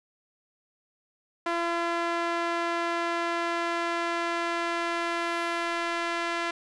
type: tone with band-pass filter sweep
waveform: sawtooth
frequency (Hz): 340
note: F4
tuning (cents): -46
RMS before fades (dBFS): -29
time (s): 1.46-6.51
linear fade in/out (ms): 5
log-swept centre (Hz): 1200 to 1800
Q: 0.84
effects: resampled to 22050 Hz + 9-bit